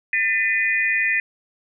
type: tone cluster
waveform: sine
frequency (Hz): 1795 / 2013 / 2462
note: A6 / B6 / D#7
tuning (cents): +34 / +33 / -19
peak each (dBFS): -22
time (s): 0.13-1.2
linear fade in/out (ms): 2
effects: none